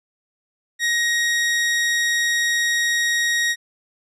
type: tone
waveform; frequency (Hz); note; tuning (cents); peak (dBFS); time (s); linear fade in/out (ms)
sawtooth; 1883; A#6; +17; -14; 0.79-3.56; 50
effects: low-pass 9000 Hz 12 dB/octave